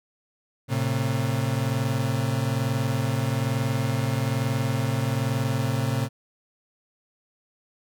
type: tone pair together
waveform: 35% pulse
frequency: 112.6 / 133.73 Hz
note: A2 / C3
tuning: +40 / +38 cents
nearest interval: minor third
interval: 298 cents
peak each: -24 dBFS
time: 0.68-6.09 s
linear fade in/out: 50 ms
effects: none